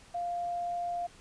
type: tone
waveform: sine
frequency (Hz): 698.5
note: F5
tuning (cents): 0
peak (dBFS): -31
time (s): 0.14-1.07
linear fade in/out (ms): 10
effects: pink hiss -56 dBFS RMS until 1.2 s + resampled to 22050 Hz